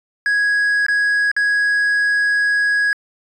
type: tone with dropouts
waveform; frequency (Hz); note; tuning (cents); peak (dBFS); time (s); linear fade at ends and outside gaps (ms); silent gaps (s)
triangle; 1661.2; G#6; 0; -12; 0.26-2.93; 1; 0.865-0.884 / 1.315-1.365
effects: resampled to 24000 Hz